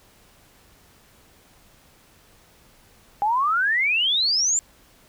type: exponential sweep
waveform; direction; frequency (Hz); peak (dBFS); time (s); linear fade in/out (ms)
sine; up; 798 to 7400; -18; 3.22-4.59; 0
effects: pink hiss -55 dBFS RMS until 5.08 s